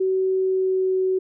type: tone with pitch glide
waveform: sine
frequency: 377.8 to 375.2 Hz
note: F#4 to F#4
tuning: +36 to +24 cents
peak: -18 dBFS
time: 0-1.19 s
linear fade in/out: 10 ms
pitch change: -12 cents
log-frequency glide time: 0.35-0.96 s
effects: none